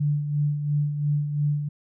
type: tone with tremolo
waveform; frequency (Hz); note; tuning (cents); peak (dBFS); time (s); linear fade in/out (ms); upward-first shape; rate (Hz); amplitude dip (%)
sine; 146.83; D3; 0; -19; 0-1.69; 10; sine; 2.9; 55
effects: none